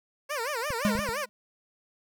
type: tone with vibrato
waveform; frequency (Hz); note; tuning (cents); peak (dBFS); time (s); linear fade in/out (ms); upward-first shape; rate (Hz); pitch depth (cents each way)
15% pulse; 523.3; C5; 0; -23; 0.29-1.26; 20; sine; 5.8; 260
type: clicks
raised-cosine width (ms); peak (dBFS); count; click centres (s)
5; -24; 4; 0.705 / 0.953 / 0.991 / 1.09
type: tone with exponential decay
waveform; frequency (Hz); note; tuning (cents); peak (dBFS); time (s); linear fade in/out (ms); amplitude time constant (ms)
square; 207.7; G#3; 0; -21; 0.85-1.29; 0; 94
effects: none